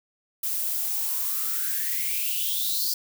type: noise with high-pass filter sweep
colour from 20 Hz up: violet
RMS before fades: -27 dBFS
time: 0.43-2.94 s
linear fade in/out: 5 ms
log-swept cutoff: 510 to 4800 Hz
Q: 8.6
effects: none